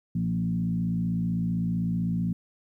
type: tone with frequency modulation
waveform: sine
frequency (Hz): 174.61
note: F3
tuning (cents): 0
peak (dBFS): -24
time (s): 0.15-2.33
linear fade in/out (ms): 5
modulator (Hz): 55.7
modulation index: 0.97
effects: 11-bit